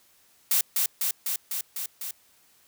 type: noise with echo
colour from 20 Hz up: blue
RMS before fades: -22 dBFS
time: 0.51-0.61 s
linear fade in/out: 2 ms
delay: 250 ms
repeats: 6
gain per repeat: -2 dB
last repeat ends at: 2.11 s
effects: white hiss -61 dBFS RMS until 2.67 s